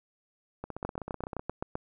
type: two click trains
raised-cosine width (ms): 1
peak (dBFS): -18 / -23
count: 8 / 13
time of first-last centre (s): 0.85-1.754 / 0.64-1.395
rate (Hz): 7.74 / 15.9
effects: none